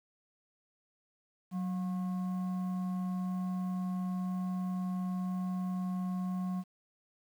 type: tone with frequency modulation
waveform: sine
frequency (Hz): 185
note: F#3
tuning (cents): 0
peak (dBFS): -31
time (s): 1.51-6.64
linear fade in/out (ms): 50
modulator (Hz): 901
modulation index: 0.28
effects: tanh soft clip ceiling -27 dBFS + 10-bit